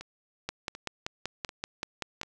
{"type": "two click trains", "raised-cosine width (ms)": 0.2, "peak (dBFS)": [-24, -15], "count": [4, 10], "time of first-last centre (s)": [[0.01, 2.232], [0.49, 2.214]], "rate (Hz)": [1.35, 5.22], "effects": []}